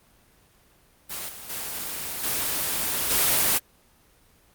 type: noise with level steps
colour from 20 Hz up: white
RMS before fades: -33 / -40 / -32 / -26 / -21 dBFS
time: 1.09-3.59 s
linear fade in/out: 20 ms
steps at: 1.28 / 1.49 / 2.23 / 3.1 s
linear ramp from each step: 10 ms
effects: pink hiss -59 dBFS RMS until 4.54 s + Opus 24 kbps